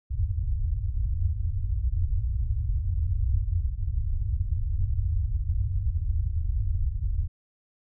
white low-pass noise, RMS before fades -26 dBFS, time 0.1-7.28 s, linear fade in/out 10 ms, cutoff 100 Hz, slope 48 dB/octave, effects none

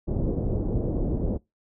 pink low-pass noise, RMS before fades -26 dBFS, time 0.07-1.38 s, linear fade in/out 20 ms, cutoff 500 Hz, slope 24 dB/octave, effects noise-tail reverb RT60 0.2 s tail -24 dB re dry

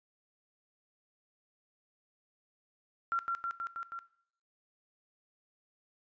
sine tone with echo, 1369 Hz, F6, 35 cents flat, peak -28 dBFS, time 3.12-3.19 s, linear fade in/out 0 ms, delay 160 ms, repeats 5, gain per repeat -2 dB, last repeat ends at 3.99 s, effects noise-tail reverb RT60 0.6 s tail -18 dB re dry + resampled to 16000 Hz

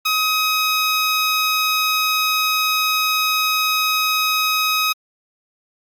15% pulse tone, 1264 Hz, D#6, 27 cents sharp, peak -10 dBFS, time 0.05-4.93 s, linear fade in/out 10 ms, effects Opus 32 kbps

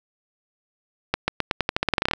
accelerating click train, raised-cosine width 0.3 ms, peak -4 dBFS, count 16, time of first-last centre 1.14-2.135 s, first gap 140 ms, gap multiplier 0.88, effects none

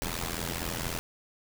pink noise with amplitude modulation, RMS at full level -30 dBFS, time 0.02-0.99 s, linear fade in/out 0 ms, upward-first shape sine, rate 84 Hz, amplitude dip 90%, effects none

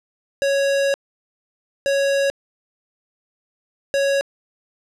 square tone bursts at uneven times, 554.4 Hz, C#5, in tune, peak -17 dBFS, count 3, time 0.42-0.94 / 1.86-2.3 / 3.94-4.21 s, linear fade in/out 0 ms, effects low-pass 8000 Hz 12 dB/octave

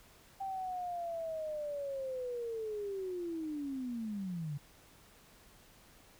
sine linear sweep, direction down, 784 to 138.9 Hz, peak -36 dBFS, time 0.4-4.58 s, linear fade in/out 10 ms, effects pink hiss -61 dBFS RMS until 6.19 s

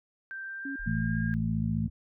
sine tone with pitch glide, 1568 to 1618.6 Hz, G6 to G#6, 0 to -45 cents, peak -36 dBFS, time 0.31-1.34 s, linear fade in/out 0 ms, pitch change +55 cents, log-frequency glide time 0.44-1.18 s
sine tone, 276.2 Hz, C#4, 6 cents flat, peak -34 dBFS, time 0.65-0.76 s, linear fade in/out 5 ms
sine exponential sweep, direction up, 37.78 to 69.4 Hz, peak -37 dBFS, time 0.79-1.9 s, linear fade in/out 10 ms
harmonic tone, 55 Hz, A1, in tune, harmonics 2 / 3 / 4, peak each -31 / -31 / -31 dBFS, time 0.86-1.88 s, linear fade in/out 10 ms
effects none

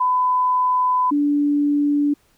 sine tone pair in turn, 1004 / 290.2 Hz, B5 / D4, +28 / -21 cents, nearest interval octave + major sixth, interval 2149 cents, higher first, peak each -15 dBFS, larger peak neither, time 0-1.11 / 1.11-2.14 s, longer first, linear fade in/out 10 ms, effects pink hiss -60 dBFS RMS until 2.37 s

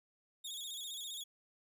sawtooth tone with vibrato, 3520 Hz, A7, in tune, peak -39 dBFS, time 0.44-1.24 s, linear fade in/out 10 ms, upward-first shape square, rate 15 Hz, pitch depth 75 cents each way, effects none

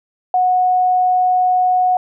sine tone, 733 Hz, F#5, 16 cents flat, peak -11 dBFS, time 0.34-1.97 s, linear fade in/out 2 ms, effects none

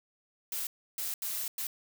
blue noise bursts at uneven times, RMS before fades -35 dBFS, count 4, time 0.52-0.67 / 0.98-1.14 / 1.22-1.48 / 1.58-1.67 s, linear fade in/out 2 ms, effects none

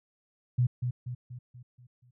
sine tone with echo, 123.47 Hz, B2, in tune, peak -21 dBFS, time 0.58-0.67 s, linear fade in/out 10 ms, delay 240 ms, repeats 6, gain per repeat -6 dB, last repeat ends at 2.11 s, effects none

